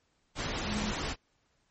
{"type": "tone in noise", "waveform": "sine", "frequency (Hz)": 210, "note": "G#3", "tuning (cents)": 19, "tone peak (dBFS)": -33, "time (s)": [0.65, 0.93], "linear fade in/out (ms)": 50, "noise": "pink", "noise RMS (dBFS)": -34, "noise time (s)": [0.35, 1.16], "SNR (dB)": -2, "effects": ["pink hiss -73 dBFS RMS until 1.7 s", "MP3 32 kbps"]}